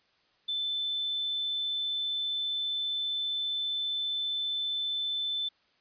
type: tone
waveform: sine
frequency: 3525 Hz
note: A7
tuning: 2 cents sharp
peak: -29 dBFS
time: 0.48-5.49 s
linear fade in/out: 10 ms
effects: white hiss -68 dBFS RMS until 5.8 s + resampled to 11025 Hz